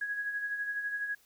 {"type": "tone with tremolo", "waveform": "sine", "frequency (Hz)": 1661.2, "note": "G#6", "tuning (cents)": 0, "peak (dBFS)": -30, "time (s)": [0.01, 1.15], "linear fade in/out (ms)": 5, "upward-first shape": "sine", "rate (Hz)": 12, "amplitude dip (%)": 50, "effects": ["white hiss -65 dBFS RMS until 1.25 s"]}